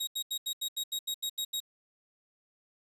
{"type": "tone bursts", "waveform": "sawtooth", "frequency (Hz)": 3790, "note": "A#7", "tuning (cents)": 28, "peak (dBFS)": -28, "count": 11, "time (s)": [0, 1.603], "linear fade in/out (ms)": 10, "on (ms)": 73, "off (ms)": 80, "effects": ["resampled to 32000 Hz", "10-bit"]}